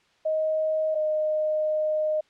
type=tone pair in turn; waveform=sine; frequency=627 / 616.6 Hz; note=D#5 / D#5; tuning=+13 / -16 cents; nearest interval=unison; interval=29 cents; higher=first; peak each=-22 dBFS; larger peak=neither; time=0.25-0.95 / 0.95-2.21 s; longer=second; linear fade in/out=10 ms; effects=white hiss -63 dBFS RMS until 2.29 s + low-pass 4000 Hz 12 dB/octave